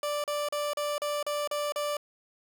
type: tone bursts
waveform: 30% pulse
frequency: 587.3 Hz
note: D5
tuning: in tune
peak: -26 dBFS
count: 8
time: 0.03-1.969 s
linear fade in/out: 2 ms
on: 210 ms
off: 37 ms
effects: none